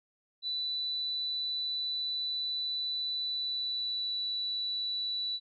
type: tone with pitch glide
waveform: sine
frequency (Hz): 3977 to 3952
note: B7 to B7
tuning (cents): +11 to 0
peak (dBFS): -31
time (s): 0.42-5.4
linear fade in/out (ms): 50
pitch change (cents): -11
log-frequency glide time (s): 3.21-4.15
effects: none